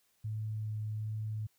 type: tone with vibrato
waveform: sine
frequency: 107.9 Hz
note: A2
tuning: 33 cents flat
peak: -34 dBFS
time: 0.24-1.47 s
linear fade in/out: 10 ms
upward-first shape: sine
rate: 1.3 Hz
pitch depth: 9 cents each way
effects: white hiss -73 dBFS RMS until 1.58 s